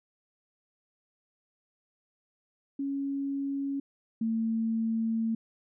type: tone pair in turn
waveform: sine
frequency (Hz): 277.2 / 225.1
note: C#4 / A3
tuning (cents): 0 / +40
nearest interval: major third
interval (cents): 360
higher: first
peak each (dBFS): -29 / -26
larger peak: second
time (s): 2.79-3.8 / 4.21-5.35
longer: second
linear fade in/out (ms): 5
effects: none